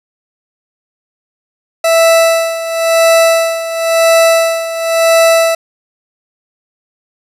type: tone with tremolo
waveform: 40% pulse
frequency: 659.3 Hz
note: E5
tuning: in tune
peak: -4 dBFS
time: 1.84-5.55 s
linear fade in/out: 5 ms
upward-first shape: sine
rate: 0.96 Hz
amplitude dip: 75%
effects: resampled to 32000 Hz + 7-bit